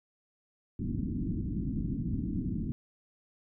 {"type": "low-pass noise", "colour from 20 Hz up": "white", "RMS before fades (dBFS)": -33, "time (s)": [0.79, 2.72], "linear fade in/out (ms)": 0, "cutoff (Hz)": 290, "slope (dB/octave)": 48, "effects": []}